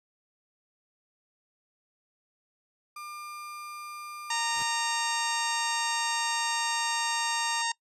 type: tone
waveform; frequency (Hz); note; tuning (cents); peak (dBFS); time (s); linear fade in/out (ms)
35% pulse; 1200; D6; +37; -37; 2.96-7.62; 5
type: harmonic tone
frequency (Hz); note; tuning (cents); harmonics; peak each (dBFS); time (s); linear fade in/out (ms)
925; A#5; -14; 1 / 2 / 3 / 4 / 5 / 6 / 7 / 8 / 9; -31 / -34 / -36 / -37 / -38 / -39 / -39 / -40 / -41; 4.3-7.72; 5
type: noise with exponential growth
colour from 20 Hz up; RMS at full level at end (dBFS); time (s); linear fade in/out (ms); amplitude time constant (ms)
pink; -40; 4.42-4.63; 5; 44
effects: noise-tail reverb RT60 0.1 s tail -24 dB re dry + resampled to 32000 Hz